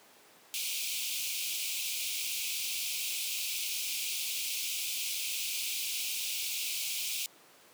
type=high-pass noise; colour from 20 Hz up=pink; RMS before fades=-35 dBFS; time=0.54-7.26 s; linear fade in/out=0 ms; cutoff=2300 Hz; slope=96 dB/octave; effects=pink hiss -58 dBFS RMS until 7.73 s + high-pass 300 Hz 12 dB/octave